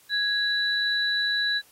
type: tone pair together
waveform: sine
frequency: 1661.2 / 3951 Hz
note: G#6 / B7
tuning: 0 / 0 cents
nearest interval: octave + minor third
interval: 1500 cents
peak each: -25 dBFS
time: 0.09-1.62 s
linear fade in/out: 50 ms
effects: white hiss -57 dBFS RMS until 1.71 s + AAC 48 kbps